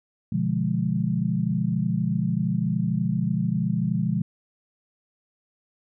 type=chord; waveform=sine; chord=B diminished seventh; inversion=none; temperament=equal; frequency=123.47 / 146.83 / 174.61 / 207.7 Hz; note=B2 / D3 / F3 / Ab3; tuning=0 / 0 / 0 / 0 cents; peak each=-28 / -29 / -25 / -27 dBFS; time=0.32-4.22 s; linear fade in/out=5 ms; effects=none